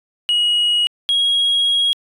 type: tone pair in turn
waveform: sine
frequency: 2900 / 3295 Hz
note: F#7 / G#7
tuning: -35 / -14 cents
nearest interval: major second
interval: 221 cents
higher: second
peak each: -11 dBFS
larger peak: neither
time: 0.29-0.87 / 1.09-1.93 s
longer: second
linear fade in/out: 0 ms
effects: tanh soft clip ceiling -12 dBFS